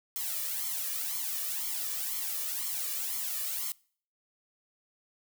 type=noise with flanger; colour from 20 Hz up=blue; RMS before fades=-34 dBFS; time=0.16-3.72 s; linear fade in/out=0 ms; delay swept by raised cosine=0.92 to 1.73 ms; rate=2 Hz; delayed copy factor=+0.95; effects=noise-tail reverb RT60 0.5 s tail -24 dB re dry